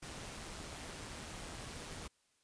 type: noise with amplitude modulation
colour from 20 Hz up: pink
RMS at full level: -45 dBFS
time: 0.02-2.08 s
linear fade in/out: 10 ms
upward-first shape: sine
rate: 160 Hz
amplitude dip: 40%
effects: white hiss -75 dBFS RMS until 2.43 s + resampled to 22050 Hz